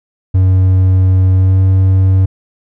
triangle tone with pitch glide, 93.5 to 94.81 Hz, F#2 to F#2, +19 to +43 cents, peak -4 dBFS, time 0.34-2.26 s, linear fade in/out 10 ms, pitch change +24 cents, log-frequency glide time 1.33-1.59 s, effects none

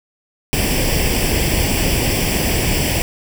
pink noise with comb filter, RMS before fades -17 dBFS, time 0.53-3.02 s, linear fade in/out 0 ms, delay 0.38 ms, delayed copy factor +0.75, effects none

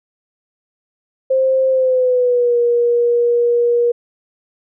sine tone with pitch glide, 526 to 476.8 Hz, C5 to A#4, +9 to +39 cents, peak -11 dBFS, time 1.3-3.92 s, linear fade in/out 10 ms, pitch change -170 cents, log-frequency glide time 1.69-2.58 s, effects none

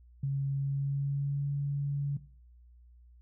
sine tone with pitch glide, 138 to 141.88 Hz, C#3 to C#3, -7 to +41 cents, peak -28 dBFS, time 0.23-2.17 s, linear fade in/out 5 ms, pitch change +48 cents, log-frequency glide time 0.53-1.5 s, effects noise-tail reverb RT60 0.5 s tail -17 dB re dry + added 60 Hz sine -54 dBFS peak until 3.21 s

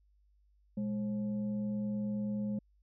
sine tone with frequency modulation, 207.7 Hz, G#3, in tune, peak -32 dBFS, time 0.77-2.59 s, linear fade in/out 5 ms, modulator 326 Hz, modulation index 0.41, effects added 50 Hz sine -65 dBFS peak until 2.82 s

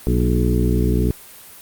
harmonic tone with a mistuned harmonic, 60.9 Hz, B1, 24 cents flat, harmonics 1 / 2 / 3 / 4 / 5 / 6 / 7, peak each -18 / -21 / -23 / -24 / -25 / -26 / -26 dBFS, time 0.07-1.11 s, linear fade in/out 0 ms, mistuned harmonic 4, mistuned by -57 cents, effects white hiss -41 dBFS RMS until 1.61 s + Opus 32 kbps

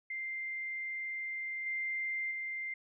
sine tone with level steps, 2093 Hz, C7, in tune, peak -36 / -33 / -36 dBFS, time 0.1-2.74 s, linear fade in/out 5 ms, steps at 1.66 / 2.31 s, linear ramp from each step 5 ms, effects none

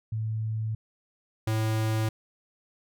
sine / square tone pair in turn, 110 / 110 Hz, A2 / A2, 0 / 0 cents, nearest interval unison, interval 0 cents, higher neither, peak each -27 / -25 dBFS, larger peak second, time 0.12-0.75 / 1.47-2.09 s, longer first, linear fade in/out 5 ms, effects none

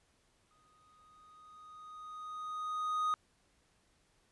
triangle tone with exponential growth, 1244.5 Hz, D#6, in tune, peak -27 dBFS, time 0.51-3.14 s, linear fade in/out 0 ms, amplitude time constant 570 ms, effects pink hiss -72 dBFS RMS until 4.31 s + resampled to 24000 Hz

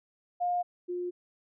sine tone pair in turn, 710 / 355.7 Hz, F5 / F4, +28 / +32 cents, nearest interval octave, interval 1196 cents, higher first, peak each -26 / -31 dBFS, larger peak first, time 0.4-0.63 / 0.88-1.11 s, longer neither, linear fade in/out 20 ms, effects none

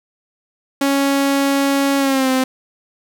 sawtooth tone with pitch glide, 277.2 to 260.1 Hz, C#4 to C4, 0 to -10 cents, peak -10 dBFS, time 0.81-2.44 s, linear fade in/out 5 ms, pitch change -110 cents, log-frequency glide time 1.98-2.3 s, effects 8-bit

